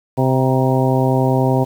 harmonic tone with a mistuned harmonic, 130.5 Hz, C3, 4 cents flat, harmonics 1 / 2 / 3 / 4 / 5 / 6 / 7, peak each -16 / -19 / -21 / -22 / -23 / -24 / -24 dBFS, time 0.17-1.65 s, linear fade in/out 20 ms, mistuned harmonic 7, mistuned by +45 cents, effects 7-bit

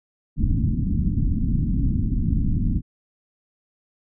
pink low-pass noise, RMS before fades -21 dBFS, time 0.36-2.82 s, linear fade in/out 50 ms, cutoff 270 Hz, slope 48 dB/octave, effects none

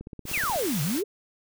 click train, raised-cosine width 3 ms, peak -26 dBFS, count 10, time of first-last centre 0.01-0.559 s, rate 16.4 Hz
white noise, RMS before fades -33 dBFS, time 0.25-1.03 s, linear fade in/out 50 ms
sine exponential two-way sweep, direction down then up, 2855 to 134.7 to 445.8 Hz, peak -25 dBFS, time 0.33-1.04 s, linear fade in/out 10 ms, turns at 0.82 s
effects none

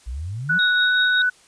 sine exponential sweep, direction up, 55 to 191.2 Hz, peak -26 dBFS, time 0.06-0.59 s, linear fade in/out 20 ms
sine tone with pitch glide, 1477 to 1489.9 Hz, F#6 to F#6, -3 to +12 cents, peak -16 dBFS, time 0.49-1.3 s, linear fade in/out 10 ms, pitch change +15 cents, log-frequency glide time 0.8-0.92 s
sine tone with tremolo, 3769 Hz, A#7, 18 cents sharp, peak -19 dBFS, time 0.59-1.22 s, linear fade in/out 2 ms, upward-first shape triangle, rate 5.3 Hz, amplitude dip 65%
effects white hiss -53 dBFS RMS until 1.47 s + resampled to 22050 Hz

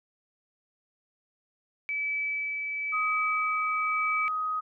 sine tone with tremolo, 2300 Hz, D7, 37 cents flat, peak -27 dBFS, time 1.89-4.28 s, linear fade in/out 0 ms, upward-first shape sine, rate 0.98 Hz, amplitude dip 30%
sine tone, 1256 Hz, D#6, 16 cents sharp, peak -27 dBFS, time 2.92-4.61 s, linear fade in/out 20 ms
effects none

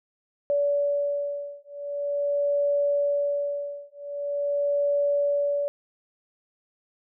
sine beating tone pair, 573 / 573.44 Hz, D5 / D5, -43 / -41 cents, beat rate 0.44 Hz, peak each -26 dBFS, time 0.5-5.68 s, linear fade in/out 0 ms, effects none

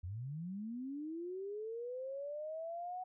sine linear sweep, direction up, 81.5 to 745 Hz, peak -40 dBFS, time 0.03-3.04 s, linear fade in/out 10 ms, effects none

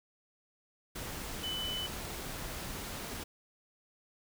sine tone in noise, 3000 Hz, F#7, 23 cents sharp, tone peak -35 dBFS, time 1.43-1.87 s, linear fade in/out 10 ms, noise pink, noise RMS -41 dBFS, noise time 0.95-3.24 s, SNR +3 dB, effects none

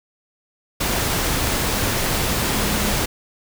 sine tone in noise, 207.7 Hz, G#3, in tune, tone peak -26 dBFS, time 2.56-2.93 s, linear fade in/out 10 ms, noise pink, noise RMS -21 dBFS, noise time 0.8-3.06 s, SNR -8 dB, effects none

